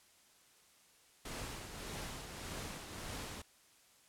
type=noise with tremolo; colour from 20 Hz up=pink; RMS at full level=-43 dBFS; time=1.25-3.42 s; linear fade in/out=5 ms; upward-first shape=triangle; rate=1.7 Hz; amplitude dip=50%; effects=white hiss -66 dBFS RMS until 4.08 s + low-pass 11000 Hz 12 dB/octave